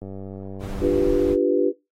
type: click train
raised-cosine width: 2 ms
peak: -23 dBFS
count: 103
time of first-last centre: 0.02-1.072 s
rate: 97 Hz
type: noise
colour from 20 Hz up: brown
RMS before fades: -30 dBFS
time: 0.59-1.37 s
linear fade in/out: 50 ms
type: chord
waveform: sine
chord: G dominant seventh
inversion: second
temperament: equal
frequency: 293.7 / 349.2 / 392 / 493.9 Hz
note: D4 / F4 / G4 / B4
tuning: 0 / 0 / 0 / 0 cents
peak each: -22 dBFS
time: 0.8-1.73 s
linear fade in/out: 50 ms
effects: noise-tail reverb RT60 0.2 s tail -17 dB re dry + AAC 48 kbps